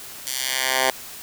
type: tone with high-pass filter sweep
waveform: 10% pulse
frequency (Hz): 130.8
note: C3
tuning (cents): 0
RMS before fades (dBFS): -23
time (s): 0.27-0.9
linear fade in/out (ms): 0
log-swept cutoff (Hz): 5200 to 710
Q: 0.74
effects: white hiss -38 dBFS RMS until 1.22 s